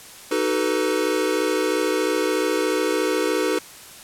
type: chord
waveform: square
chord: B dominant seventh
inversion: first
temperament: equal with one note detuned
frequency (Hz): 311.1 / 376.9 / 440 / 493.9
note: D#4 / F#4 / A4 / B4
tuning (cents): 0 / +32 / 0 / 0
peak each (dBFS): -26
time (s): 0.31-3.59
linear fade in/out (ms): 5
effects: white hiss -42 dBFS RMS until 4.03 s + low-pass 12000 Hz 12 dB/octave